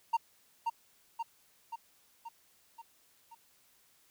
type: tone with echo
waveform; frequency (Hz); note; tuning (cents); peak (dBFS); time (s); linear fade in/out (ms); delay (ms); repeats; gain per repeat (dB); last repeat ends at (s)
triangle; 922; A#5; -19; -23; 0.13-0.17; 10; 530; 6; -4; 3.35
effects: white hiss -67 dBFS RMS until 4.1 s